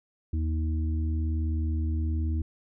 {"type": "harmonic tone", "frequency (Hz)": 79, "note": "D#2", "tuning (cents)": 27, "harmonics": [1, 3, 4], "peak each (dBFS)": [-25, -38, -38], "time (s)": [0.33, 2.42], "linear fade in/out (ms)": 5, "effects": []}